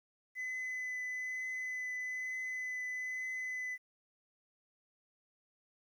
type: tone with vibrato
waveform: sine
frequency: 2014 Hz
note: B6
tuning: 33 cents sharp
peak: -34 dBFS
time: 0.35-3.78 s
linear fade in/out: 50 ms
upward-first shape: triangle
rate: 1.1 Hz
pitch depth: 10 cents each way
effects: tanh soft clip ceiling -36 dBFS + 11-bit